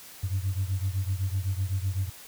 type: beating tone pair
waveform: sine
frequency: 92.5 / 100.4 Hz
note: F#2 / G2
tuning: 0 / +42 cents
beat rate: 7.9 Hz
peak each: -27 / -29 dBFS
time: 0.23-2.1 s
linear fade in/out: 10 ms
effects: tanh soft clip ceiling -20 dBFS + white hiss -47 dBFS RMS until 2.27 s